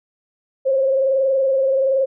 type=tone with frequency modulation; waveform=sine; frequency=536 Hz; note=C5; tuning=42 cents sharp; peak=-14 dBFS; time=0.65-2.06 s; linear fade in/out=20 ms; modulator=21.2 Hz; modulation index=0.64; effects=none